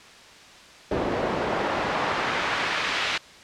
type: noise with band-pass filter sweep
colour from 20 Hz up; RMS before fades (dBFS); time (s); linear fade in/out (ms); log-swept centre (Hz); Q
pink; -26; 0.91-3.18; 5; 390 to 2800; 0.82
effects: white hiss -47 dBFS RMS until 3.43 s + low-pass 5000 Hz 12 dB/octave